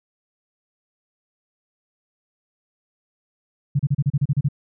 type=tone bursts; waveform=sine; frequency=141.1 Hz; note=C#3; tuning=31 cents sharp; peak=-15 dBFS; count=10; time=3.75-4.487 s; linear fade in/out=10 ms; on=44 ms; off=33 ms; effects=none